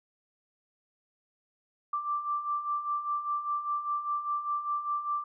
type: beating tone pair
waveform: sine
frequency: 1172 / 1177 Hz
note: D6 / D6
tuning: -4 / +3 cents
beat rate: 5 Hz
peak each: -36 / -30 dBFS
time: 1.93-5.24 s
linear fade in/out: 5 ms
effects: none